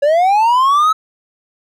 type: linear sweep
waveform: triangle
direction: up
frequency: 554.4 to 1302 Hz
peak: -7 dBFS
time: 0.02-0.93 s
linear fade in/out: 10 ms
effects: none